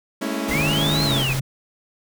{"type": "chord", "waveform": "sawtooth", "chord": "A major seventh", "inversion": "third", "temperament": "equal with one note detuned", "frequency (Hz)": [207.7, 225.4, 277.2, 329.6], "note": ["G#3", "A3", "C#4", "E4"], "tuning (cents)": [0, 42, 0, 0], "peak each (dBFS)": [-26, -26, -23, -26], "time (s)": [0.21, 1.23], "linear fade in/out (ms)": 10}
{"type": "noise", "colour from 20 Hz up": "pink", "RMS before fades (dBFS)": -28, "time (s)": [0.48, 1.4], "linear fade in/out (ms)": 10}
{"type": "linear two-way sweep", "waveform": "sine", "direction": "up then down", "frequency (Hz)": [2005, 4243, 2412], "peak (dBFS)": -22, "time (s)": [0.51, 1.33], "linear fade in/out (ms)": 2, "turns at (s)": 1.04}
{"type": "tone with pitch glide", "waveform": "sine", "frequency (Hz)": [152.1, 133.18], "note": ["D#3", "C3"], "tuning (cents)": [-39, 31], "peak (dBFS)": -22, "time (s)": [0.55, 1.41], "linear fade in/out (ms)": 5, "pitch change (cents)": -230, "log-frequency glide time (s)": [1.02, 1.13]}
{"effects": []}